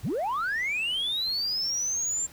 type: linear sweep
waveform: sine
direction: up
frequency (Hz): 66.6 to 7400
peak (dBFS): -24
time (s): 0.03-2.27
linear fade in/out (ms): 20
effects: tanh soft clip ceiling -24 dBFS + pink hiss -51 dBFS RMS until 2.32 s